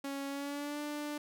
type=tone with pitch glide; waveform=sawtooth; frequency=277.2 to 295.4 Hz; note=C#4 to D4; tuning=0 to +10 cents; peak=-33 dBFS; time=0.04-1.18 s; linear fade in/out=5 ms; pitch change=+110 cents; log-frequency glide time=0.28-0.8 s; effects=none